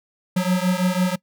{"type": "beating tone pair", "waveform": "square", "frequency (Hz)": [180, 186], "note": ["F#3", "F#3"], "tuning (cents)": [-47, 9], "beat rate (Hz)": 6, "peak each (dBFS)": [-21, -22], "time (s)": [0.36, 1.16], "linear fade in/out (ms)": 10, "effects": ["noise-tail reverb RT60 0.1 s tail -23 dB re dry"]}